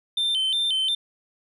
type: tone with vibrato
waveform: sine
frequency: 3322 Hz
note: G#7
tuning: in tune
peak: -18 dBFS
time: 0.17-0.95 s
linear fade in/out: 5 ms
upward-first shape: square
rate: 2.8 Hz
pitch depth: 130 cents each way
effects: tanh soft clip ceiling -20 dBFS